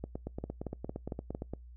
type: two click trains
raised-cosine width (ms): 2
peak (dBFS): -24 / -23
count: 14 / 5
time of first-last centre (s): 0.04-1.536 / 0.44-1.349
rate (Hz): 8.69 / 4.4
effects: noise-tail reverb RT60 0.2 s tail -26 dB re dry + added 60 Hz sine -48 dBFS peak until 1.76 s